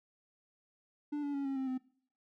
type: tone with pitch steps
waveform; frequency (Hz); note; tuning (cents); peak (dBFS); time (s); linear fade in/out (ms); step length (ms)
triangle; 293.7 / 286.2 / 278.8 / 271.7 / 264.7 / 257.9; D4 / D4 / C#4 / C#4 / C4 / C4; 0 / -45 / +10 / -35 / +20 / -25; -31; 1.12-1.78; 10; 110
effects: noise-tail reverb RT60 0.5 s tail -19 dB re dry